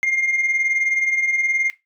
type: beating tone pair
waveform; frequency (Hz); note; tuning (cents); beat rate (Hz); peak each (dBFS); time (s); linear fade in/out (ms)
sine; 2100 / 2119; C7 / C7; +6 / +21; 19; -23 / -16; 0.03-1.7; 0
effects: noise-tail reverb RT60 0.2 s tail -18 dB re dry + tanh soft clip ceiling -14 dBFS